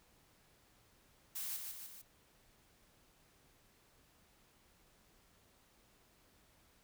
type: noise with echo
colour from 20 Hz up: blue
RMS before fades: -42 dBFS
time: 1.35-1.57 s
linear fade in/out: 10 ms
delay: 150 ms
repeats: 3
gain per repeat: -4 dB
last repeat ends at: 2.02 s
effects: pink hiss -69 dBFS RMS until 6.83 s